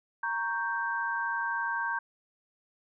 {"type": "chord", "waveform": "sine", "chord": "G diminished", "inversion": "first", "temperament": "equal", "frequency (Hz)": [932.3, 1108.7, 1568], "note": ["Bb5", "Db6", "G6"], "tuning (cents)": [0, 0, 0], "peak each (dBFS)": [-33, -37, -31], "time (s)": [0.23, 1.99], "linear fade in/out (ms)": 5, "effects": []}